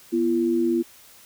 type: tone pair together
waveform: sine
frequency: 242.9 / 339.9 Hz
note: B3 / F4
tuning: -29 / -47 cents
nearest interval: tritone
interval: 582 cents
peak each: -24 / -20 dBFS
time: 0.12-0.83 s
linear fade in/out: 20 ms
effects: white hiss -50 dBFS RMS until 1.25 s